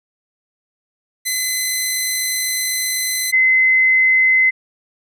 10% pulse / sine tone pair in turn, 2031 / 2050 Hz, B6 / C7, +48 / -36 cents, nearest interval unison, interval 16 cents, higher second, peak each -9 / -10 dBFS, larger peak first, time 1.25-3.32 / 3.32-4.51 s, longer first, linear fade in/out 20 ms, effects none

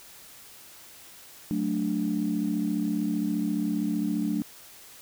sine chord, D major, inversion first, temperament equal, 185 / 220 / 293.7 Hz, F#3 / A3 / D4, 0 / 0 / 0 cents, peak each -30 / -28 / -28 dBFS, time 1.51-4.42 s, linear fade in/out 0 ms, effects tanh soft clip ceiling -16 dBFS + white hiss -49 dBFS RMS until 5.01 s

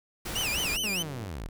pink noise, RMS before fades -35 dBFS, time 0.25-0.77 s, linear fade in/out 10 ms
sawtooth tone with vibrato, 2700 Hz, E7, 41 cents sharp, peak -25 dBFS, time 0.35-1.03 s, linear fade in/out 10 ms, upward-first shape sine, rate 4.9 Hz, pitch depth 220 cents each way
click train, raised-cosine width 2 ms, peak -33 dBFS, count 59, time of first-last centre 0.64-1.261 s, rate 93.4 Hz
sawtooth linear sweep, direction down, 220.6 to 32.7 Hz, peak -31 dBFS, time 0.83-1.49 s, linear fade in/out 10 ms
effects none

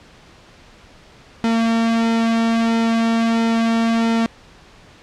sawtooth tone with flanger, 228.3 Hz, A#3, 36 cents flat, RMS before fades -17 dBFS, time 1.44-4.26 s, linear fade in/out 0 ms, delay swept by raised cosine 1.8 to 2.43 ms, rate 1.5 Hz, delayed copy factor -0.8, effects pink hiss -46 dBFS RMS until 5.02 s + low-pass 5000 Hz 12 dB/octave

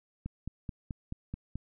click train, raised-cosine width 5 ms, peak -24 dBFS, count 7, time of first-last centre 0.26-1.556 s, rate 4.63 Hz, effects none

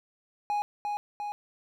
triangle tone with echo, 828 Hz, G#5, 5 cents flat, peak -24 dBFS, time 0.5-0.62 s, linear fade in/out 0 ms, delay 350 ms, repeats 2, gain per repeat -3 dB, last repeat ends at 1.32 s, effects none

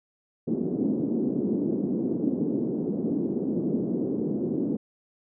pink band-pass noise, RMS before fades -27 dBFS, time 0.47-4.77 s, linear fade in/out 10 ms, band 210 to 350 Hz, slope 24 dB/octave, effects none

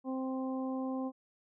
harmonic tone, 261.6 Hz, C4, in tune, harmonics 1 / 2 / 3 / 4, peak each -34 / -41 / -45 / -47 dBFS, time 0.04-1.12 s, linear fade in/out 50 ms, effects none

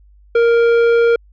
triangle tone with tanh clipping, 466.9 Hz, A#4, 3 cents sharp, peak -11 dBFS, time 0.35-1.16 s, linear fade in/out 5 ms, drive 15 dB, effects added 50 Hz sine -44 dBFS peak until 1.32 s

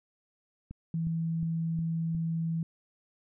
click train, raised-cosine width 5 ms, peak -29 dBFS, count 5, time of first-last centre 0.71-2.149 s, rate 2.78 Hz
sine tone, 164.2 Hz, E3, 6 cents flat, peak -28 dBFS, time 0.94-2.63 s, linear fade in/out 2 ms
effects none

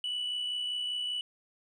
sine tone with amplitude modulation, 2960 Hz, F#7, in tune, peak -27 dBFS, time 0.04-1.21 s, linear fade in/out 2 ms, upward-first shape sine, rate 65.1 Hz, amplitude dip 45%, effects tanh soft clip ceiling -29 dBFS

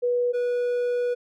sine / triangle tone pair in turn, 487.8 / 487.8 Hz, B4 / B4, -21 / -21 cents, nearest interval unison, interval 0 cents, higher neither, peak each -20 dBFS, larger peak neither, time 0.02-0.33 / 0.33-1.15 s, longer second, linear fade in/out 20 ms, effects none

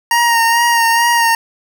25% pulse tone with vibrato, 932.3 Hz, A#5, in tune, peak -6 dBFS, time 0.11-1.35 s, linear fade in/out 2 ms, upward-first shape sine, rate 2.3 Hz, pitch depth 29 cents each way, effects none

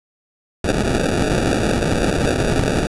blue noise with sample-and-hold, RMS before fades -18 dBFS, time 0.64-2.87 s, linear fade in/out 5 ms, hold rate 1050 Hz, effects resampled to 24000 Hz

